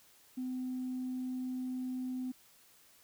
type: tone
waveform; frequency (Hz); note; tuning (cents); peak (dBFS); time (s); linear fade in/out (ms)
sine; 254.8; C4; -46; -34; 0.37-2.32; 10
effects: tanh soft clip ceiling -31 dBFS + white hiss -63 dBFS RMS until 3.03 s